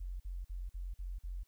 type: tone bursts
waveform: sine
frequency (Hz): 44.75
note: F1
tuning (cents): +43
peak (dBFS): -38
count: 6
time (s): 0-1.435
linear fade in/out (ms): 10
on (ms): 200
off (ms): 47
effects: white hiss -75 dBFS RMS until 1.47 s